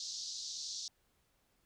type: band-pass noise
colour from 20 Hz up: white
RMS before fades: -43 dBFS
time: 0-0.88 s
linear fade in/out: 2 ms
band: 3900 to 6300 Hz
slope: 48 dB/octave
effects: pink hiss -75 dBFS RMS until 1.65 s